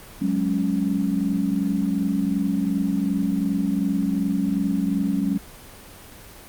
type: chord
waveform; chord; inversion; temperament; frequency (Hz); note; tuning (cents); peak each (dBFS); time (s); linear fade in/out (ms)
sine; F# suspended second; none; equal; 185 / 207.7 / 277.2; F#3 / G#3 / C#4; 0 / 0 / 0; -24; 0.21-5.38; 10
effects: pink hiss -43 dBFS RMS until 6.48 s + Opus 24 kbps